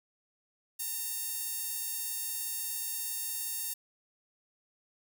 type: tone with high-pass filter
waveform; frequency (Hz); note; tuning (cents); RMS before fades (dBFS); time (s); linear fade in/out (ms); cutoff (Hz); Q
sawtooth; 917; A#5; -29; -36; 0.79-3.74; 10; 9500; 0.63
effects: none